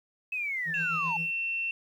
sine linear sweep, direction down, 2600 to 830.6 Hz, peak -29 dBFS, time 0.32-1.17 s, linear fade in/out 5 ms
triangle tone with tremolo, 164.81 Hz, E3, in tune, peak -32 dBFS, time 0.65-1.31 s, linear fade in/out 50 ms, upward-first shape triangle, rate 7.6 Hz, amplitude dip 90%
sine tone, 2700 Hz, E7, 41 cents sharp, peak -28 dBFS, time 0.74-1.71 s, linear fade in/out 2 ms
effects tanh soft clip ceiling -19 dBFS + 10-bit

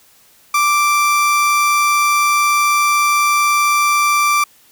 30% pulse tone, 1174.7 Hz, D6, in tune, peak -9 dBFS, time 0.54-4.44 s, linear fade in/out 5 ms, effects white hiss -50 dBFS RMS until 4.71 s

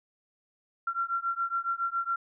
sine beating tone pair, 1365 / 1372.2 Hz, F6 / F6, -40 / -31 cents, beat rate 7.2 Hz, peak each -31 dBFS, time 0.87-2.16 s, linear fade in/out 5 ms, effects none

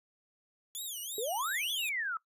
5% pulse tone with vibrato, 3322 Hz, G#7, in tune, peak -30 dBFS, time 0.75-1.89 s, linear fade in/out 0 ms, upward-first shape sine, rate 3 Hz, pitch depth 250 cents each way
sine exponential two-way sweep, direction up then down, 408.3 to 3520 to 1278 Hz, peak -32 dBFS, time 1.18-2.17 s, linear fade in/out 2 ms, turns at 1.71 s
effects noise-tail reverb RT60 0.1 s tail -17 dB re dry + resampled to 32000 Hz

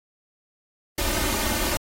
pink noise with comb filter, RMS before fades -25 dBFS, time 0.98-1.77 s, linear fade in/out 2 ms, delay 3.3 ms, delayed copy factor +0.8, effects AAC 48 kbps

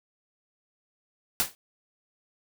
white noise with exponential decay, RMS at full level -21 dBFS, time 1.4-1.55 s, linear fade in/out 0 ms, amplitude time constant 31 ms, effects none

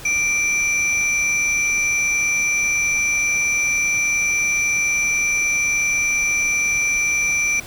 sine tone pair together, 2349 / 5919 Hz, D7 / F#8, 0 / 0 cents, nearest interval octave + major third, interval 1600 cents, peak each -16 / -21 dBFS, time 0.05-7.6 s, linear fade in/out 5 ms, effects tanh soft clip ceiling -13 dBFS + pink hiss -37 dBFS RMS until 7.66 s

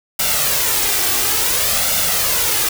white noise with flanger, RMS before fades -17 dBFS, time 0.19-2.69 s, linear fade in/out 5 ms, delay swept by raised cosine 1.4 to 2.6 ms, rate 0.57 Hz, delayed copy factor +0.55, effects none

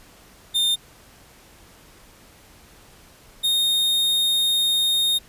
45% pulse tone pair in turn, 3627 / 3699 Hz, A#7 / A#7, -48 / -14 cents, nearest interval unison, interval 34 cents, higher second, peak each -18 dBFS, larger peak neither, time 0.54-0.76 / 3.43-5.19 s, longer second, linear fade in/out 20 ms, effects pink hiss -50 dBFS RMS until 5.28 s + resampled to 32000 Hz

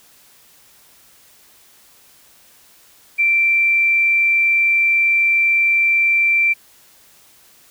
sine tone, 2349 Hz, D7, in tune, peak -12 dBFS, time 3.18-6.54 s, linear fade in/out 20 ms, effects white hiss -50 dBFS RMS until 7.7 s

